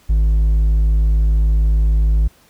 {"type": "tone with hard clipping", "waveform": "sine", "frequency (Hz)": 53.4, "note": "G#1", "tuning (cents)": 49, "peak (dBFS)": -12, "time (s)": [0.09, 2.28], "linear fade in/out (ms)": 10, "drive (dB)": 3, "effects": ["pink hiss -52 dBFS RMS until 2.49 s"]}